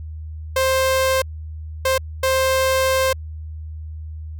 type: tone bursts at uneven times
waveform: sawtooth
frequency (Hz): 526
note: C5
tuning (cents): +9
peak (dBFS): -12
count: 3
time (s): 0.56-1.22 / 1.85-1.98 / 2.23-3.13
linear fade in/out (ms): 5
effects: added 78 Hz sine -29 dBFS peak until 4.39 s